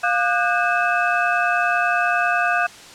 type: tone cluster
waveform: sine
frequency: 704 / 1208 / 1476 / 1606 / 2595 Hz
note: F5 / D6 / F#6 / G6 / E7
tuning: +14 / +48 / -5 / +41 / -28 cents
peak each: -21 / -24 / -22 / -24 / -26 dBFS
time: 0.03-2.67 s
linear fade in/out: 10 ms
effects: white hiss -41 dBFS RMS until 2.94 s + low-pass 7000 Hz 12 dB/octave